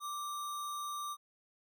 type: tone with sample-and-hold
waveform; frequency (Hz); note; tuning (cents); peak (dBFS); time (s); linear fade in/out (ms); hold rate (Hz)
sine; 1174.7; D6; 0; -37; 0-1.17; 50; 4900
effects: none